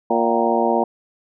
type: harmonic tone with a mistuned harmonic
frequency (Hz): 116.54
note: A#2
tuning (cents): 0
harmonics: 2 / 3 / 4 / 5 / 6 / 7 / 8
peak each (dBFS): -23 / -23 / -23 / -23 / -23 / -23 / -23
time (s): 0.1-0.84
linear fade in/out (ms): 5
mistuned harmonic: 7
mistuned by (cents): -84
effects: none